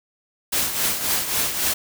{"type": "noise with tremolo", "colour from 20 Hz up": "white", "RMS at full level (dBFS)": -20, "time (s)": [0.52, 1.74], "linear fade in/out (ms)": 10, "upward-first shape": "triangle", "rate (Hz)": 3.7, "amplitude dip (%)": 65, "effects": []}